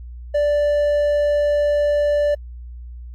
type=tone; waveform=triangle; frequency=586 Hz; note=D5; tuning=4 cents flat; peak=-13 dBFS; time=0.34-2.35 s; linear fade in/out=10 ms; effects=added 60 Hz sine -32 dBFS peak until 3.14 s + AAC 64 kbps